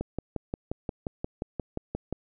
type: click train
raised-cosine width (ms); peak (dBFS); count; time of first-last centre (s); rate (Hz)
2; -17; 13; 0.01-2.126; 5.67
effects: none